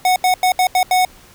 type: tone bursts at uneven times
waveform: square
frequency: 737 Hz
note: F#5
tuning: 7 cents flat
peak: -12 dBFS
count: 6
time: 0.05-0.16 / 0.24-0.34 / 0.43-0.52 / 0.59-0.67 / 0.75-0.83 / 0.91-1.05 s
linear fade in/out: 2 ms
effects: pink hiss -45 dBFS RMS until 1.34 s